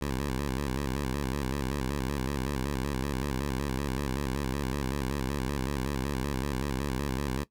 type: tone with vibrato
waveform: 10% pulse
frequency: 67.9 Hz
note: C#2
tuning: 35 cents flat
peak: -21 dBFS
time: 0.01-7.44 s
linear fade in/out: 10 ms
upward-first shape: square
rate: 5.3 Hz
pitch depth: 100 cents each way
effects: noise-tail reverb RT60 0.1 s tail -18 dB re dry